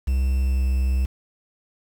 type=tone with pitch glide; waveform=triangle; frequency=65.4 to 64.72 Hz; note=C2 to C2; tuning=0 to -18 cents; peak=-16 dBFS; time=0.07-1.06 s; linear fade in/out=10 ms; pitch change=-18 cents; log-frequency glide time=0.41-0.67 s; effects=7-bit